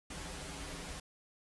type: noise with comb filter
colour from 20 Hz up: pink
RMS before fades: -44 dBFS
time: 0.1-1 s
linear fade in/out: 5 ms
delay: 8.8 ms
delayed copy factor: -0.9
effects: resampled to 24000 Hz